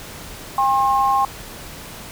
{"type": "tone pair together", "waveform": "sine", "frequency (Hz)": [804, 1072.5], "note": ["G5", "C6"], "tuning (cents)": [44, 42], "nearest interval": "perfect fourth", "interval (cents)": 498, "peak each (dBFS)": -17, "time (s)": [0.58, 1.25], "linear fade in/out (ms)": 2, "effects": ["pink hiss -36 dBFS RMS until 2.11 s"]}